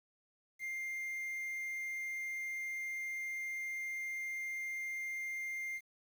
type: tone with quantisation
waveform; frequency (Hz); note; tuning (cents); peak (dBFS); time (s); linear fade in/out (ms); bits
triangle; 2105; C7; +10; -36; 0.59-5.81; 50; 10
effects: none